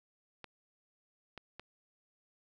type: clicks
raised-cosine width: 0.3 ms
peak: -29 dBFS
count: 3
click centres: 0.443 / 1.377 / 1.596 s
effects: none